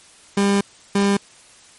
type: tone bursts at uneven times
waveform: 30% pulse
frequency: 200 Hz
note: G3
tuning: 35 cents sharp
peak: -12 dBFS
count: 2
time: 0.37-0.61 / 0.95-1.17 s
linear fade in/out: 5 ms
effects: white hiss -48 dBFS RMS until 1.78 s + MP3 48 kbps